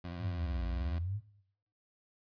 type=tone with vibrato; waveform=20% pulse; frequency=87.31 Hz; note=F2; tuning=in tune; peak=-35 dBFS; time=0.04-0.99 s; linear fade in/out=5 ms; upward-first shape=square; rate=13 Hz; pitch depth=38 cents each way
type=exponential two-way sweep; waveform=sine; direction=down then up; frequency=110 to 55 to 110 Hz; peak=-33 dBFS; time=0.19-1.21 s; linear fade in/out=50 ms; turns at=0.67 s
effects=noise-tail reverb RT60 0.7 s tail -19 dB re dry + resampled to 11025 Hz